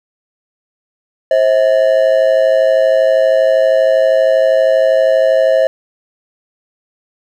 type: ring-modulated tone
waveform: triangle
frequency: 587.3 Hz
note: D5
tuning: in tune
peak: -3 dBFS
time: 1.31-5.67 s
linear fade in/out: 0 ms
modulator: 56.3 Hz
effects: none